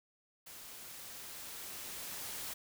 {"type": "noise with level ramp", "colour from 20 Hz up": "white", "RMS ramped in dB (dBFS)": [-51, -42], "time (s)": [0.46, 2.54], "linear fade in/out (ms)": 10, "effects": []}